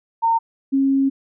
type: tone pair in turn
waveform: sine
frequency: 914 / 271.7 Hz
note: A#5 / C#4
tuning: -34 / -35 cents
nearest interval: octave + major sixth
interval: 2101 cents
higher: first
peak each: -14 dBFS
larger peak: neither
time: 0.22-0.39 / 0.72-1.1 s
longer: second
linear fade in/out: 20 ms
effects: none